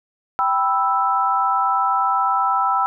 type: chord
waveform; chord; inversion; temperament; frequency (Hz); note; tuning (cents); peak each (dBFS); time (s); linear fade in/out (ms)
sine; E minor; first; equal; 784 / 987.8 / 1318.5; G5 / B5 / E6; 0 / 0 / 0; -21 / -21 / -19; 0.39-2.86; 0
effects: none